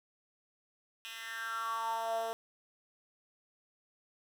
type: tone with high-pass filter sweep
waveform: 10% pulse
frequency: 226.8 Hz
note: A#3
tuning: 47 cents flat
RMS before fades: -37 dBFS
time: 1.05-2.33 s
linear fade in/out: 0 ms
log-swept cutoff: 2500 to 540 Hz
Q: 6
effects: none